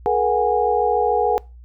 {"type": "tone cluster", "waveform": "sine", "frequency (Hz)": [425.3, 479, 735, 822], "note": ["G#4", "A#4", "F#5", "G#5"], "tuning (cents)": [41, 47, -12, -18], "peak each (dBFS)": -21, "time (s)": [0.06, 1.38], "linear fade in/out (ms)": 0, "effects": ["noise-tail reverb RT60 0.3 s tail -25 dB re dry", "added 60 Hz sine -39 dBFS peak until 1.64 s"]}